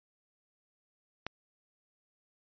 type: click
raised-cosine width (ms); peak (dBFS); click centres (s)
0.3; -19; 1.266
effects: resampled to 11025 Hz